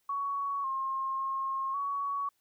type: tone with pitch steps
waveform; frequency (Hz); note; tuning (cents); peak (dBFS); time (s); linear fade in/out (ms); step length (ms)
sine; 1119 / 1069 / 1075 / 1123; C#6 / C6 / C6 / C#6; +16 / +37 / +47 / +22; -30; 0.09-2.29; 5; 550
effects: white hiss -75 dBFS RMS until 2.4 s